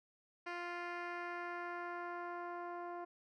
10% pulse tone with low-pass filter sweep, 349.2 Hz, F4, in tune, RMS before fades -44 dBFS, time 0.46-3.05 s, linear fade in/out 10 ms, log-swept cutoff 3100 to 850 Hz, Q 1.1, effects none

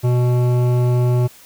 sine tone with hard clipping, 123.2 Hz, B2, 4 cents flat, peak -15 dBFS, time 0.03-1.28 s, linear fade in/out 20 ms, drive 13 dB, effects white hiss -45 dBFS RMS until 1.45 s

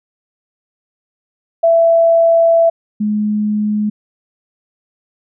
sine tone pair in turn, 666 / 210.6 Hz, E5 / G#3, +18 / +24 cents, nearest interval octave + minor sixth, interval 1994 cents, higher first, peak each -7 / -13 dBFS, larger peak first, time 1.63-2.7 / 3-3.9 s, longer first, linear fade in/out 10 ms, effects none

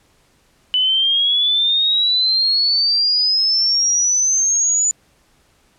sine exponential sweep, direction up, 2985 to 7010 Hz, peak -13 dBFS, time 0.74-4.91 s, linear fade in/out 0 ms, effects pink hiss -57 dBFS RMS until 5.78 s + low-pass 11000 Hz 12 dB/octave

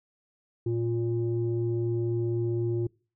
sine tone pair together, 115.5 / 350.5 Hz, A#2 / F4, -16 / +6 cents, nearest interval octave + perfect fifth, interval 1922 cents, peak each -27 dBFS, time 0.66-2.87 s, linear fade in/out 5 ms, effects noise-tail reverb RT60 0.4 s tail -26 dB re dry + tanh soft clip ceiling -19 dBFS

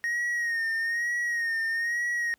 triangle tone with vibrato, 1864.7 Hz, A#6, in tune, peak -24 dBFS, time 0.04-2.34 s, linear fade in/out 0 ms, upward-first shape sine, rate 1.1 Hz, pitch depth 51 cents each way, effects pink hiss -69 dBFS RMS until 2.38 s + high-pass 60 Hz 12 dB/octave

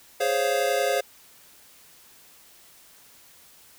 square chord, Db major seventh, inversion second, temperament equal, 415.3 / 523.3 / 554.4 / 698.5 Hz, Ab4 / C5 / Db5 / F5, 0 / 0 / 0 / 0 cents, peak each -30 / -27 / -28 / -28 dBFS, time 0.2-1.01 s, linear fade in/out 10 ms, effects white hiss -53 dBFS RMS until 3.78 s

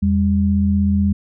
sine tone pair together, 83.75 / 200 Hz, E2 / G3, +28 / +35 cents, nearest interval octave + minor third, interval 1507 cents, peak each -17 / -15 dBFS, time 0.02-1.13 s, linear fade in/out 10 ms, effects none

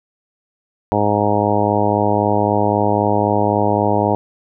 harmonic tone, 103.83 Hz, G#2, in tune, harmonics 1 / 2 / 3 / 4 / 5 / 6 / 7 / 8 / 9, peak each -22 / -22 / -22 / -22 / -22 / -22 / -22 / -22 / -22 dBFS, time 0.92-4.15 s, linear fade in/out 0 ms, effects none

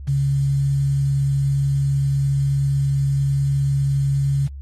sine tone with quantisation, 138.59 Hz, C#3, in tune, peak -16 dBFS, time 0.07-4.48 s, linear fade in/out 20 ms, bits 7, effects added 69 Hz sine -31 dBFS peak until 4.61 s + AAC 32 kbps

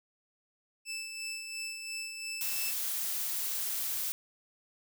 20% pulse tone with tremolo, 2637 Hz, E7, in tune, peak -31 dBFS, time 0.85-2.74 s, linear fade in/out 50 ms, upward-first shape sine, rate 2.9 Hz, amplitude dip 45%
blue noise, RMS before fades -34 dBFS, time 2.41-4.12 s, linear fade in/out 0 ms
effects none

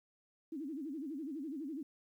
sine tone with vibrato, 293.7 Hz, D4, in tune, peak -39 dBFS, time 0.52-1.83 s, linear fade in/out 5 ms, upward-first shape sine, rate 12 Hz, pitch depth 210 cents each way, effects 12-bit

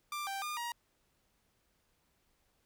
sawtooth tone with pitch steps, 1184 / 784 / 1210 / 948 Hz, D6 / G5 / D#6 / A#5, +14 / 0 / -49 / +29 cents, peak -33 dBFS, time 0.12-0.72 s, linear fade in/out 2 ms, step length 150 ms, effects pink hiss -75 dBFS RMS until 2.65 s

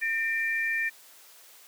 sine tone pair together, 1813.1 / 2360 Hz, A#6 / D7, -49 / +8 cents, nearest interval perfect fourth, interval 457 cents, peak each -27 / -30 dBFS, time 0.01-0.9 s, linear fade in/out 20 ms, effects white hiss -53 dBFS RMS until 1.67 s + high-pass 400 Hz 12 dB/octave

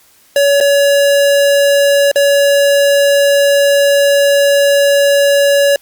square tone with dropouts, 565 Hz, C#5, 33 cents sharp, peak -8 dBFS, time 0.36-5.76 s, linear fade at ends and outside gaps 2 ms, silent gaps 0.603-0.609 / 2.115-2.158 s, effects white hiss -48 dBFS RMS until 5.81 s + Opus 48 kbps

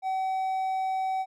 triangle tone, 760 Hz, F#5, 46 cents sharp, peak -24 dBFS, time 0.02-1.26 s, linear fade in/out 50 ms, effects none

